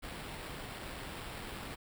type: noise with sample-and-hold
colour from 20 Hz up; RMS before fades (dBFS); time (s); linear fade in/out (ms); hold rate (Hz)
pink; -44; 0.02-1.76; 20; 6300
effects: none